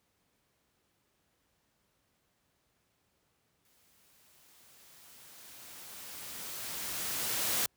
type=noise with exponential growth; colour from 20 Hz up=white; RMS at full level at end=-30 dBFS; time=3.65-7.66 s; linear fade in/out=1 ms; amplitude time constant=870 ms; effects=pink hiss -75 dBFS RMS until 7.76 s + high-pass 60 Hz 12 dB/octave